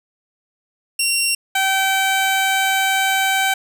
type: tone pair in turn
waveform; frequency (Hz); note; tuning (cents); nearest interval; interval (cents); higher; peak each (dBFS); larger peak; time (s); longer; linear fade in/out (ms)
15% pulse; 2748 / 771.1; F7 / G5; -29 / -29; octave + minor seventh; 2200; first; -9; neither; 0.99-1.35 / 1.55-3.54; second; 5
effects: none